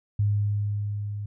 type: tone with level ramp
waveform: sine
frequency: 103.1 Hz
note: G#2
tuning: 12 cents flat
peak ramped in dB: -19 to -30 dBFS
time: 0.19-1.26 s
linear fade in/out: 5 ms
effects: none